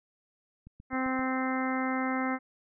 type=click train; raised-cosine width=5 ms; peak=-36 dBFS; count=5; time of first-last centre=0.67-1.193 s; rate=7.65 Hz
type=harmonic tone; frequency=260.2 Hz; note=C4; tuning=9 cents flat; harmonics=1 / 2 / 3 / 4 / 5 / 6 / 7 / 8; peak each=-30 / -38 / -36 / -39 / -37 / -41 / -41 / -38 dBFS; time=0.9-2.39 s; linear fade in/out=50 ms
effects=none